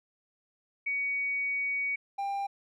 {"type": "tone pair in turn", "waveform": ["sine", "triangle"], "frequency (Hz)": [2250, 795.5], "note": ["C#7", "G5"], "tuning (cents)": [25, 25], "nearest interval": "octave + tritone", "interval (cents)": 1800, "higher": "first", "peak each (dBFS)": [-28, -28], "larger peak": "neither", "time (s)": [[0.86, 1.96], [2.18, 2.47]], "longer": "first", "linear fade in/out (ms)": 10, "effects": []}